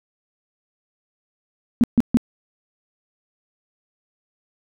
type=tone bursts; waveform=sine; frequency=236.6 Hz; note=A#3; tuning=26 cents sharp; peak=-10 dBFS; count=3; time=1.81-2.171 s; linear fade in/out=0 ms; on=27 ms; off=140 ms; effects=none